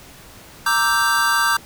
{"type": "chord", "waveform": "square", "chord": "E half-diminished seventh", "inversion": "second", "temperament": "equal", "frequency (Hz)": [932.3, 1174.7, 1318.5, 1568], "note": ["Bb5", "D6", "E6", "G6"], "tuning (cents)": [0, 0, 0, 0], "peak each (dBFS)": [-24, -22, -25, -19], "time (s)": [0.66, 1.57], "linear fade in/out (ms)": 5, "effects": ["pink hiss -43 dBFS RMS until 1.65 s"]}